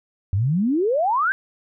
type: exponential sweep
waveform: sine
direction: up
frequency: 89.5 to 1624 Hz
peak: -17 dBFS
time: 0.33-1.32 s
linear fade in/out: 0 ms
effects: none